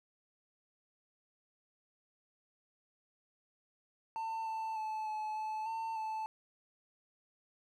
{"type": "tone with pitch steps", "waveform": "triangle", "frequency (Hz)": [896, 887, 869, 860, 867, 900, 876], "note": ["A5", "A5", "A5", "A5", "A5", "A5", "A5"], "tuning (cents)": [31, 14, -22, -40, -26, 39, -8], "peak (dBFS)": -34, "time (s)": [4.16, 6.26], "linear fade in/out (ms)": 0, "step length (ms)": 300, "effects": []}